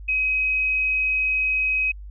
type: tone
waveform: sine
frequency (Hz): 2534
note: D#7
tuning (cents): +31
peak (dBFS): -19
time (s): 0.08-1.92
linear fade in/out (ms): 10
effects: added 50 Hz sine -35 dBFS peak until 2.1 s